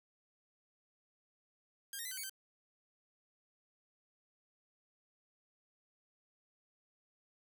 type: tone with pitch steps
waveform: 5% pulse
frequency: 1608 / 1854 / 2011 / 1528 / 2234 / 1550 Hz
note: G6 / A#6 / B6 / G6 / C#7 / G6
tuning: +44 / -10 / +31 / -45 / +13 / -20 cents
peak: -31 dBFS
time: 1.93-2.296 s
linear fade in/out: 2 ms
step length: 61 ms
effects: none